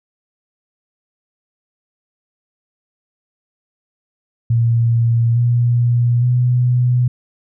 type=tone with pitch steps; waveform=sine; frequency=116.54 / 120.09 / 123.76 Hz; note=A#2 / B2 / B2; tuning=0 / -48 / +4 cents; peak=-11 dBFS; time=4.5-7.08 s; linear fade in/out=5 ms; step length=860 ms; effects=none